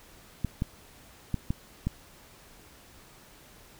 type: clicks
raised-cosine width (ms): 5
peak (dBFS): -15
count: 5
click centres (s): 0.447 / 0.621 / 1.343 / 1.505 / 1.87
effects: pink hiss -54 dBFS RMS until 3.79 s